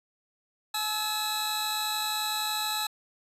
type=tone cluster; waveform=sawtooth; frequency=853 / 1305 / 3862 / 4025 Hz; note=G#5 / E6 / B7 / B7; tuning=+46 / -18 / -39 / +32 cents; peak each=-29 / -33 / -31 / -30 dBFS; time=0.74-2.87 s; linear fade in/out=5 ms; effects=resampled to 32000 Hz